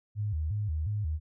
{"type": "tone with vibrato", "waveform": "sine", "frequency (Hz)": 90.1, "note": "F#2", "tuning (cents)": -45, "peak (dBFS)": -28, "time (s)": [0.15, 1.2], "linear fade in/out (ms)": 50, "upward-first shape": "square", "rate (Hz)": 2.8, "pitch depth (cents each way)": 260, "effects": []}